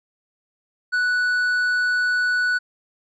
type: tone with tanh clipping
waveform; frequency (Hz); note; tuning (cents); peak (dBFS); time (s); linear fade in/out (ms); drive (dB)
sine; 1480; F#6; 0; -19; 0.92-2.59; 20; 6
effects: none